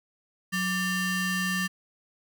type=ring-modulated tone; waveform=35% pulse; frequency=986 Hz; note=B5; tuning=3 cents flat; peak=-21 dBFS; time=0.52-1.68 s; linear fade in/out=20 ms; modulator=802 Hz; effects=none